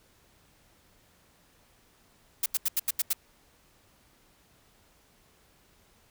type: noise bursts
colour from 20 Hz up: blue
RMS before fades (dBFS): -26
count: 7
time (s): 2.43-3.132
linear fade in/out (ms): 5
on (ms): 30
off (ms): 82
effects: pink hiss -63 dBFS RMS until 6.1 s